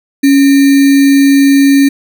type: tone with sample-and-hold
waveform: sine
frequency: 277.2 Hz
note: C#4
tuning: in tune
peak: -3 dBFS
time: 0.23-1.89 s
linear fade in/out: 10 ms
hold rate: 2100 Hz
effects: none